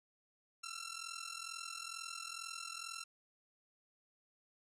10% pulse ring-modulated tone, 1351 Hz, E6, 42 cents sharp, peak -33 dBFS, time 0.63-3.04 s, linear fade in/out 10 ms, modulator 21.1 Hz, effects resampled to 32000 Hz

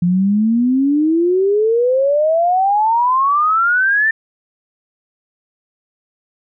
sine exponential sweep, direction up, 171.6 to 1805 Hz, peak -11 dBFS, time 0.02-4.11 s, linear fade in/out 5 ms, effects none

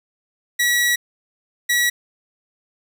sawtooth tone bursts at uneven times, 1931 Hz, B6, 39 cents flat, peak -12 dBFS, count 2, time 0.59-0.96 / 1.69-1.9 s, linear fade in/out 10 ms, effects none

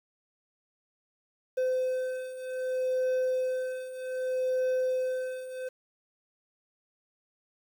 triangle beating tone pair, 512 / 512.64 Hz, C5 / C5, -38 / -35 cents, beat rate 0.64 Hz, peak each -31 / -27 dBFS, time 1.57-5.69 s, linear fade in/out 10 ms, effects 9-bit

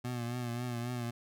25% pulse tone with vibrato, 121.1 Hz, B2, 34 cents flat, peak -31 dBFS, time 0.04-1.11 s, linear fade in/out 10 ms, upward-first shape triangle, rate 3.7 Hz, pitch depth 59 cents each way, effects none

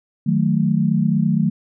sine chord, D# diminished, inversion none, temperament equal with one note detuned, 156.19 / 185 / 220 Hz, D#3 / F#3 / A3, +7 / 0 / 0 cents, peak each -19 dBFS, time 0.26-1.5 s, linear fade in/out 10 ms, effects none

